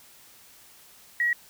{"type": "tone", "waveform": "sine", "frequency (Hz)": 1911, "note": "A#6", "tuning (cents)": 43, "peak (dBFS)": -21, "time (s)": [1.2, 1.33], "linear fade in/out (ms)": 2, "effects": ["white hiss -53 dBFS RMS until 1.49 s"]}